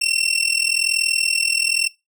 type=tone with amplitude modulation; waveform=20% pulse; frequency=2712 Hz; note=E7; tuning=49 cents sharp; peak=-9 dBFS; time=0.01-1.88 s; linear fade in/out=10 ms; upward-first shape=sine; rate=41 Hz; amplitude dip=85%; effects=noise-tail reverb RT60 0.2 s tail -18 dB re dry